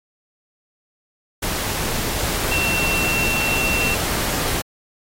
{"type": "tone in noise", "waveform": "sine", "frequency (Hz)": 2710, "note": "E7", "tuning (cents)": 47, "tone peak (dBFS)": -20, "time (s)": [2.51, 3.95], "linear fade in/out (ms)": 10, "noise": "pink", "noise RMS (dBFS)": -23, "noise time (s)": [1.42, 4.62], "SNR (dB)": 0, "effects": ["AAC 48 kbps"]}